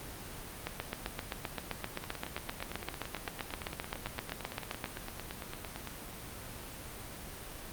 two click trains, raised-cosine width 0.3 ms, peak -23 / -18 dBFS, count 35 / 33, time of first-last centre 2.04-5.873 / 0.67-4.842 s, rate 8.87 / 7.67 Hz, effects pink hiss -45 dBFS RMS until 7.72 s + Opus 32 kbps

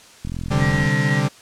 click train, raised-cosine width 5 ms, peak -16 dBFS, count 27, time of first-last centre 0.25-0.857 s, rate 42.8 Hz
40% pulse chord, C suspended second, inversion none, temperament equal, 130.81 / 146.83 / 196 Hz, C3 / D3 / G3, 0 / 0 / 0 cents, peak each -21 / -19 / -23 dBFS, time 0.5-1.29 s, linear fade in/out 20 ms
sine tone with tremolo, 1905 Hz, A#6, 37 cents sharp, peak -22 dBFS, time 0.59-1.23 s, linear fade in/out 50 ms, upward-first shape triangle, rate 6.1 Hz, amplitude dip 25%
effects white hiss -46 dBFS RMS until 1.41 s + low-pass 8000 Hz 12 dB/octave

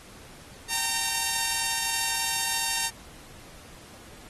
5% pulse tone pair together, 779.7 / 916 Hz, G5 / A#5, -10 / -31 cents, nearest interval minor third, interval 279 cents, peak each -24 / -14 dBFS, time 0.68-2.91 s, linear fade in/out 50 ms, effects pink hiss -49 dBFS RMS until 4.29 s + AAC 32 kbps

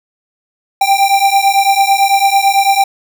square beating tone pair, 784 / 793 Hz, G5 / G5, 0 / +20 cents, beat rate 9 Hz, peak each -12 dBFS, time 0.81-2.84 s, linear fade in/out 5 ms, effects none

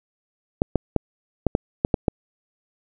clicks, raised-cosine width 2 ms, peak -4 dBFS, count 8, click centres 0.619 / 0.757 / 0.963 / 1.467 / 1.551 / 1.849 / 1.942 / 2.082 s, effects none

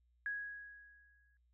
sine tone with exponential decay, 1660 Hz, G#6, 1 cent flat, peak -35 dBFS, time 0.26-1.37 s, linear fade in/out 1 ms, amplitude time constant 240 ms, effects noise-tail reverb RT60 0.1 s tail -22 dB re dry + added 60 Hz sine -70 dBFS peak until 1.53 s

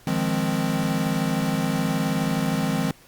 square chord, F minor seventh, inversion third, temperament equal, 155.56 / 174.61 / 207.7 / 261.6 Hz, Eb3 / F3 / Ab3 / C4, 0 / 0 / 0 / 0 cents, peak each -28 dBFS, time 0.07-2.91 s, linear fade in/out 2 ms, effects pink hiss -52 dBFS RMS until 3.07 s + Opus 48 kbps

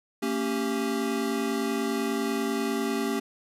square chord, G diminished, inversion first, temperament equal with one note detuned, 227.1 / 277.2 / 392 Hz, Bb3 / Db4 / G4, -45 / 0 / 0 cents, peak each -31 dBFS, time 0.22-3.2 s, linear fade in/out 10 ms, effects resampled to 32000 Hz + 9-bit

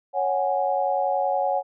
sine chord, C# suspended fourth, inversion none, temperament equal, 554.4 / 740 / 830.6 Hz, C#5 / F#5 / G#5, 0 / 0 / 0 cents, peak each -25 / -24 / -26 dBFS, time 0.13-1.63 s, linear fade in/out 50 ms, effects none

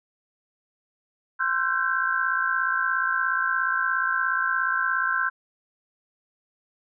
sine tone cluster, 1049 / 1355 / 1530 / 1587 Hz, C6 / E6 / G6 / G6, +4 / +47 / -42 / +21 cents, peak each -29 / -28 / -25 / -28 dBFS, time 1.39-5.3 s, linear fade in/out 20 ms, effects none

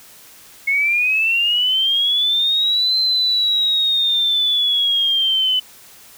sine linear two-way sweep, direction up then down, 2171 to 4100 to 3004 Hz, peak -14 dBFS, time 0.67-5.6 s, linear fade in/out 10 ms, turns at 2.98 s, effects white hiss -44 dBFS RMS until 6.17 s

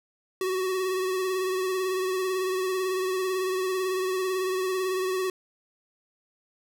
square tone with vibrato, 373.8 Hz, F#4, 18 cents sharp, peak -26 dBFS, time 0.41-5.3 s, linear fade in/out 2 ms, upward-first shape triangle, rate 18 Hz, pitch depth 39 cents each way, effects none

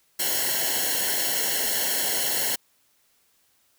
white noise with comb filter, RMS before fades -25 dBFS, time 0.19-2.56 s, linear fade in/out 10 ms, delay 0.82 ms, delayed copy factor -1, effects white hiss -65 dBFS RMS until 3.78 s

